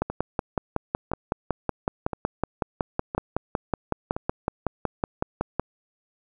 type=two click trains; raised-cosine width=1 ms; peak=-15 / -9 dBFS; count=5 / 31; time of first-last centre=0.1-4.165 / 0.02-5.596 s; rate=0.984 / 5.38 Hz; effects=none